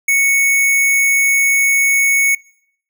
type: tone with sample-and-hold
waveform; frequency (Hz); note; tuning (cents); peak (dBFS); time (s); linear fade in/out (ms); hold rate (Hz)
sine; 2217; C#7; 0; -10; 0.08-2.35; 5; 8820
effects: noise-tail reverb RT60 0.7 s tail -25 dB re dry

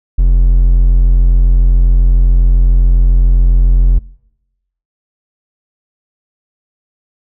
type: tone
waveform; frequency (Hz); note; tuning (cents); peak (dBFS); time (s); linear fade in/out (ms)
triangle; 43.65; F1; 0; -3; 0.18-3.99; 10
effects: noise-tail reverb RT60 0.9 s tail -23 dB re dry

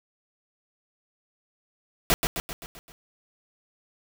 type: noise with echo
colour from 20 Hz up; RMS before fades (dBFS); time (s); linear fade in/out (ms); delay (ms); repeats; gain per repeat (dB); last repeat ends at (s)
pink; -20; 2.1-2.14; 0; 130; 6; -5; 2.92
effects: none

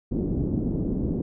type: low-pass noise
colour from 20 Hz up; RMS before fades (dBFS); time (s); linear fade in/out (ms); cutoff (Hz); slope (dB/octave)
white; -26; 0.11-1.22; 10; 330; 24
effects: none

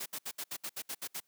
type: noise bursts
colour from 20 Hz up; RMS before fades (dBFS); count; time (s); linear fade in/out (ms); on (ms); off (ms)
white; -39; 10; 0-1.203; 10; 60; 67
effects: white hiss -75 dBFS RMS until 1.27 s + high-pass 150 Hz 12 dB/octave

